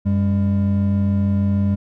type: tone pair together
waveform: triangle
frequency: 93.92 / 200.5 Hz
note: F#2 / G3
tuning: +26 / +39 cents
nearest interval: octave + minor second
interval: 1313 cents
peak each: -16 dBFS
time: 0.05-1.76 s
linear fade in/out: 20 ms
effects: none